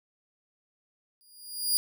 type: tone with exponential growth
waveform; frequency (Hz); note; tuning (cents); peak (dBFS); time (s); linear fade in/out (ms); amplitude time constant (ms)
15% pulse; 4847; D#8; -46; -14; 1.21-1.77; 0; 120
effects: none